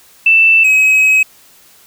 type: tone pair in turn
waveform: sine / triangle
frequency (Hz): 2657 / 2548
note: E7 / D#7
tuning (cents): +13 / +41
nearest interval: minor second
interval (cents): 72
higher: first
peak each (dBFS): -5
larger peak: neither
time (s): 0.26-0.64 / 0.64-1.23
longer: second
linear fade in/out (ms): 5
effects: white hiss -45 dBFS RMS until 1.86 s